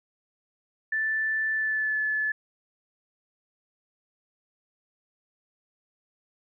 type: tone with pitch glide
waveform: sine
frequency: 1760 to 1727.8 Hz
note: A6 to A6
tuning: 0 to -32 cents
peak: -24 dBFS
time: 0.92-2.32 s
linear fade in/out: 5 ms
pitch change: -32 cents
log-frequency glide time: 1.53-1.99 s
effects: none